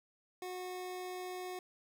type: tone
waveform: 25% pulse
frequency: 365.4 Hz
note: F#4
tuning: 22 cents flat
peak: -37 dBFS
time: 0.42-1.59 s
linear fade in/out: 2 ms
effects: none